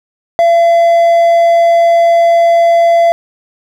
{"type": "tone", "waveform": "triangle", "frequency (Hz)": 678, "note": "E5", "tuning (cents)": 49, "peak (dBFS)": -3, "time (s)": [0.39, 3.12], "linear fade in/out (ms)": 0, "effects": []}